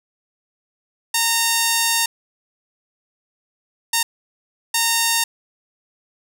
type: tone bursts at uneven times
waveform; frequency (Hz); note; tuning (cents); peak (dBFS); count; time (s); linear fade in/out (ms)
5% pulse; 920; A#5; -23; -4; 3; 1.14-2.06 / 3.93-4.03 / 4.74-5.24; 5
effects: none